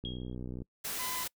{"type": "click train", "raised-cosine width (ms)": 3, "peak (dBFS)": -28, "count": 37, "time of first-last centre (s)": [0.04, 0.62], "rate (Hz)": 62.1}
{"type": "tone with exponential decay", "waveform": "sine", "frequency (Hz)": 3271, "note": "G#7", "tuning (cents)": -27, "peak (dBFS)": -36, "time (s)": [0.05, 0.35], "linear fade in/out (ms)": 1, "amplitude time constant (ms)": 65}
{"type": "noise", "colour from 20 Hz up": "white", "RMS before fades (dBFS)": -37, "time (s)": [0.84, 1.28], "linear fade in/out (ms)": 10}
{"type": "tone", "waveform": "sawtooth", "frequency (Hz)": 1010, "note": "B5", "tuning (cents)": 39, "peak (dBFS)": -35, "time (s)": [0.99, 1.24], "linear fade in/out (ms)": 10}
{"effects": ["noise-tail reverb RT60 0.1 s tail -25 dB re dry"]}